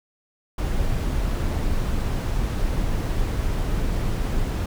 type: noise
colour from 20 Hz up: brown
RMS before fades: -23 dBFS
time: 0.58-4.66 s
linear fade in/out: 5 ms
effects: none